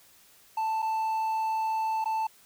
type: tone with dropouts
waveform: triangle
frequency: 883 Hz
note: A5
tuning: 6 cents sharp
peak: -24 dBFS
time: 0.57-2.27 s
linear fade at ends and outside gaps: 5 ms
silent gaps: 0.821-0.825 / 2.043-2.056 s
effects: white hiss -58 dBFS RMS until 2.45 s